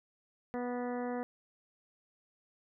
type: harmonic tone with a mistuned harmonic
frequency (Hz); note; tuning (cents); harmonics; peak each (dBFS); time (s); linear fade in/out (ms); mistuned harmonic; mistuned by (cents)
245.2; B3; -12; 1 / 2 / 3 / 4 / 5 / 6 / 7 / 8; -37 / -38 / -42 / -48 / -51 / -53 / -52 / -54; 0.54-1.23; 0; 7; +17
effects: none